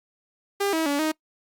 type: tone with pitch steps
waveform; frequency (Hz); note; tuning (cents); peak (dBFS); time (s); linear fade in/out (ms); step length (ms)
sawtooth; 400.1 / 322 / 285.5 / 312.6; G4 / E4 / D4 / D#4; +35 / -41 / -49 / +8; -18; 0.6-1.12; 10; 130
effects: noise-tail reverb RT60 0.1 s tail -23 dB re dry + Opus 48 kbps